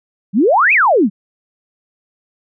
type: exponential two-way sweep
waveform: sine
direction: up then down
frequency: 174.61 to 2637 to 174.61 Hz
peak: -8 dBFS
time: 0.33-1.1 s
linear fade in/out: 50 ms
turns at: 0.73 s
effects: none